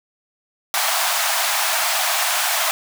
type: high-pass noise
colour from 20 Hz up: pink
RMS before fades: -20 dBFS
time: 0.74-2.71 s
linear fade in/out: 0 ms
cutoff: 630 Hz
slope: 96 dB/octave
effects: none